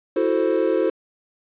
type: chord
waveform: triangle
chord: F# half-diminished seventh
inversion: third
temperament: equal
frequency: 329.6 / 370 / 440 / 523.3 Hz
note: E4 / F#4 / A4 / C5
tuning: 0 / 0 / 0 / 0 cents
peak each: -21 dBFS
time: 0.16-0.9 s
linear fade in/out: 5 ms
effects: resampled to 8000 Hz + 8-bit